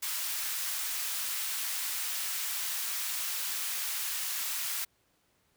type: high-pass noise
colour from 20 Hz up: white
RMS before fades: -34 dBFS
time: 0.02-4.85 s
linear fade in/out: 10 ms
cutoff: 1200 Hz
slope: 12 dB/octave
effects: pink hiss -71 dBFS RMS until 5.56 s + high-pass 60 Hz 12 dB/octave